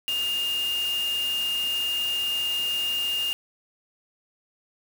sine tone in noise, 2823 Hz, F7, 18 cents sharp, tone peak -24 dBFS, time 0.08-3.33 s, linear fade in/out 0 ms, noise white, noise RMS -37 dBFS, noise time 0.08-3.33 s, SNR +10 dB, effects none

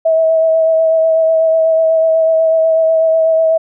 sine tone with vibrato, 646 Hz, E5, 35 cents flat, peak -8 dBFS, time 0.05-3.58 s, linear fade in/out 10 ms, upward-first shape sine, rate 8.1 Hz, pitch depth 17 cents each way, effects none

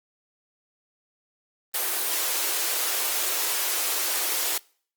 white high-pass noise, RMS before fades -26 dBFS, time 1.74-4.58 s, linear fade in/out 5 ms, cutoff 310 Hz, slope 96 dB/octave, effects noise-tail reverb RT60 0.5 s tail -25 dB re dry + Opus 24 kbps

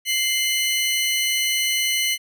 sawtooth tone pair together, 2093 / 2978 Hz, C7 / F#7, 0 / +11 cents, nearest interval tritone, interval 611 cents, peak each -19 dBFS, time 0.05-2.18 s, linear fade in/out 50 ms, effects none

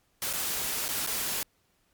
white noise with dropouts, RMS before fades -31 dBFS, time 0.22-1.43 s, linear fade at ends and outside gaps 1 ms, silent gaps 0.329-0.335 / 0.882-0.888 / 1.065-1.072 s, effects pink hiss -70 dBFS RMS until 1.93 s + MP3 96 kbps

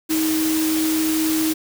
sine tone in noise, 316.1 Hz, D#4, 27 cents sharp, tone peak -18 dBFS, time 0.09-1.54 s, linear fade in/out 20 ms, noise white, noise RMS -26 dBFS, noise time 0.09-1.54 s, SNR +5 dB, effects none

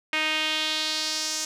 sawtooth tone with band-pass filter sweep, 311.1 Hz, D#4, in tune, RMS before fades -27 dBFS, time 0.13-1.45 s, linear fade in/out 2 ms, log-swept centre 2400 to 6300 Hz, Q 2.5, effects none

